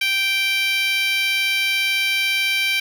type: tone with high-pass filter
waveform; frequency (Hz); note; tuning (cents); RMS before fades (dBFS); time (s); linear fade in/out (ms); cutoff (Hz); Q
10% pulse; 782; G5; -4; -20; 0.01-2.8; 5; 2300; 3
effects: none